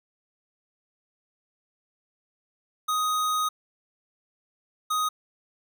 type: tone pair in turn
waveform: square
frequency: 1250 / 1250 Hz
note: D#6 / D#6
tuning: +8 / +8 cents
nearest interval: unison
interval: 0 cents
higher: neither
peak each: -24 dBFS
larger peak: neither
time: 2.88-3.49 / 4.9-5.09 s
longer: first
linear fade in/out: 10 ms
effects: none